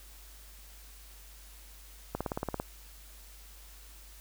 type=click train; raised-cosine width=1 ms; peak=-18 dBFS; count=9; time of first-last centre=2.15-2.599 s; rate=17.8 Hz; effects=added 50 Hz sine -51 dBFS peak until 4.2 s + white hiss -55 dBFS RMS until 4.2 s